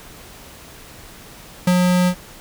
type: tone with ADSR envelope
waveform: square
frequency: 180 Hz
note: F#3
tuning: 47 cents flat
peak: -12 dBFS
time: 1.67-2.15 s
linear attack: 5 ms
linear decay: 58 ms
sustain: -2 dB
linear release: 73 ms
effects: pink hiss -41 dBFS RMS until 2.4 s